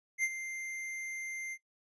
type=tone with ADSR envelope; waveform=square; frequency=2093 Hz; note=C7; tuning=in tune; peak=-28 dBFS; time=0.18-1.58 s; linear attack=56 ms; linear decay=49 ms; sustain=-11 dB; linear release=54 ms; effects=noise-tail reverb RT60 0.1 s tail -17 dB re dry + resampled to 22050 Hz